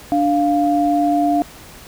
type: tone pair together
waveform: sine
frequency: 293.7 / 698.5 Hz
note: D4 / F5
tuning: 0 / 0 cents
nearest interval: octave + minor third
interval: 1500 cents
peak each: -16 dBFS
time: 0.12-1.42 s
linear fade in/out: 0 ms
effects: pink hiss -40 dBFS RMS until 1.87 s